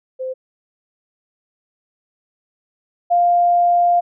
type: tone pair in turn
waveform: sine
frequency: 518 / 699.8 Hz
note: C5 / F5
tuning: -17 / +3 cents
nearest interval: perfect fourth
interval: 520 cents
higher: second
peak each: -22 / -11 dBFS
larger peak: second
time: 0.19-0.34 / 3.1-4.01 s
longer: second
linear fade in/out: 20 ms
effects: none